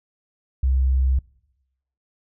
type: tone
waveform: sine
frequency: 65.41 Hz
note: C2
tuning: in tune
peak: -16 dBFS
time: 0.63-1.19 s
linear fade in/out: 5 ms
effects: noise-tail reverb RT60 0.9 s tail -24 dB re dry